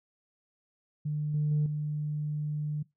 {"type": "tone with level steps", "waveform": "sine", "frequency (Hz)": 150, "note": "D3", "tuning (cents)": 37, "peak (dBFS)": [-28, -24, -22, -29], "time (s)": [1.05, 2.83], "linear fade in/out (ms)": 10, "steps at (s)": [1.34, 1.51, 1.66], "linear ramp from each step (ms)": 2, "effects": ["noise-tail reverb RT60 0.2 s tail -22 dB re dry", "tanh soft clip ceiling -21 dBFS"]}